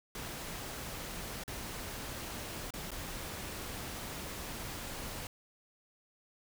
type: noise with dropouts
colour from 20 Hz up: pink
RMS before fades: -42 dBFS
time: 0.15-5.27 s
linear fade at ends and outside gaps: 2 ms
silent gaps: 1.437-1.478 / 2.706-2.737 / 2.907-2.916 s
effects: none